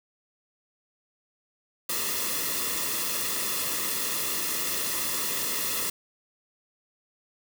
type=noise with comb filter; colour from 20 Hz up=white; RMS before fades=-29 dBFS; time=1.89-5.9 s; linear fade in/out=5 ms; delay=1.3 ms; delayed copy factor=-0.7; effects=none